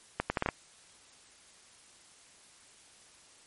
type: accelerating click train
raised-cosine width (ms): 0.5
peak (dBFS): -13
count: 6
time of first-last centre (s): 0.2-0.488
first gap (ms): 100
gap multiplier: 0.72
effects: white hiss -58 dBFS RMS until 3.46 s + MP3 48 kbps